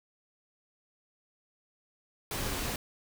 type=noise; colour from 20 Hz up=pink; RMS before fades=-34 dBFS; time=2.31-2.76 s; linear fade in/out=2 ms; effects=none